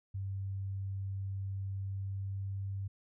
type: tone with pitch glide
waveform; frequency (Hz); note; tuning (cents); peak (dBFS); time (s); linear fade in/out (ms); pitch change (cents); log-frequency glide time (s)
sine; 97.3 to 97.92; G2 to G2; -12 to -1; -35; 0.14-2.88; 10; +11; 1.76-2.67
effects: none